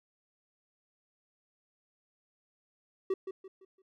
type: tone with echo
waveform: triangle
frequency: 381.8 Hz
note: G4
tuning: 46 cents flat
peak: -25 dBFS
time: 3.1-3.14 s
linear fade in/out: 5 ms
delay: 170 ms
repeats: 4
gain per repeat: -9 dB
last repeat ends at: 3.82 s
effects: none